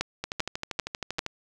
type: two click trains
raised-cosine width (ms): 0.2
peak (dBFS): -9 / -14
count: 4 / 14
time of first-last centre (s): 0.01-1.191 / 0.24-1.264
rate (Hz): 2.54 / 12.7
effects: none